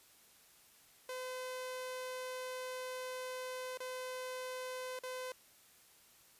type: tone with dropouts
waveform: sawtooth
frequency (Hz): 510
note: C5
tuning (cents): -44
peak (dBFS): -37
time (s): 1.09-5.32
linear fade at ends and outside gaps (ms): 2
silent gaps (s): 3.774-3.803 / 4.99-5.035
effects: white hiss -64 dBFS RMS until 6.39 s + resampled to 32000 Hz